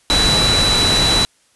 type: tone in noise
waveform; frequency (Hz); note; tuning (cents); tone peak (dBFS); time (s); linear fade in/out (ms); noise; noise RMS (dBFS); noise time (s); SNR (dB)
sine; 3951; B7; 0; -14; 0.1-1.25; 0; pink; -17; 0.1-1.25; 0
effects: white hiss -57 dBFS RMS until 1.55 s + resampled to 24000 Hz